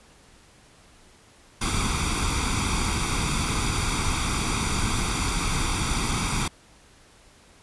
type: noise with comb filter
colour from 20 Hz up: pink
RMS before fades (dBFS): -25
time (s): 1.61-6.48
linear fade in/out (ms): 5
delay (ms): 0.85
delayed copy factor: +0.75
effects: pink hiss -54 dBFS RMS until 7.62 s + resampled to 24000 Hz